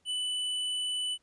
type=tone with hard clipping; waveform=sine; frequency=2986 Hz; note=F#7; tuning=15 cents sharp; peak=-31 dBFS; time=0.05-1.18 s; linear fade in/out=50 ms; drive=14 dB; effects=pink hiss -72 dBFS RMS until 1.22 s + resampled to 22050 Hz